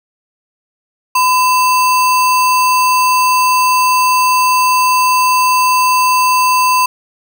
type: tone with sample-and-hold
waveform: sine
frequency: 1010 Hz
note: B5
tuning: 39 cents sharp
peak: -8 dBFS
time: 1.15-6.86 s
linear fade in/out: 5 ms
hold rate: 3675 Hz
effects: none